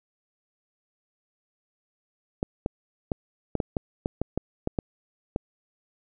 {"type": "clicks", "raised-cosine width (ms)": 2, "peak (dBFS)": -12, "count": 12, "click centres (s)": [2.429, 2.661, 3.118, 3.553, 3.602, 3.768, 4.059, 4.216, 4.376, 4.674, 4.788, 5.361], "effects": []}